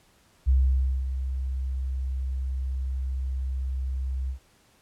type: tone with ADSR envelope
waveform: sine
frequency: 65.41 Hz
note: C2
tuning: in tune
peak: -16 dBFS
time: 0.46-4.39 s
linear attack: 28 ms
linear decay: 550 ms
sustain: -10 dB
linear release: 98 ms
effects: pink hiss -61 dBFS RMS until 4.81 s + low-pass 12000 Hz 12 dB/octave